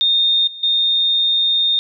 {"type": "tone with level steps", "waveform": "sine", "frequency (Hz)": 3661, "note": "A#7", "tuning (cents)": -32, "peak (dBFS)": [-12, -30, -13], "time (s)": [0.01, 1.79], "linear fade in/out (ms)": 0, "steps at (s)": [0.47, 0.63], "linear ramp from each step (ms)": 5, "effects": []}